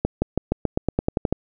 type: accelerating click train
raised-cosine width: 2 ms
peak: -6 dBFS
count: 12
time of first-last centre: 0.05-1.326 s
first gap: 170 ms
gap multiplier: 0.92
effects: none